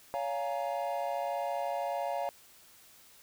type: chord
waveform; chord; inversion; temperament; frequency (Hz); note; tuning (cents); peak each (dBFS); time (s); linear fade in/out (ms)
triangle; Bb minor seventh; first; equal with one note detuned; 564.4 / 698.5 / 830.6 / 932.3; Db5 / F5 / Ab5 / Bb5; +31 / 0 / 0 / 0; -34 / -33 / -37 / -38; 0.14-2.29; 0
effects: white hiss -58 dBFS RMS until 3.22 s